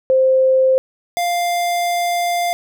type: tone pair in turn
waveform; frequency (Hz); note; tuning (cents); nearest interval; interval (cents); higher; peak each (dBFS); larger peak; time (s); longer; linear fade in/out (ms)
sine / square; 523.3 / 698.5; C5 / F5; 0 / 0; perfect fourth; 500; second; -10 / -17; first; 0.1-0.78 / 1.17-2.53; second; 0
effects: none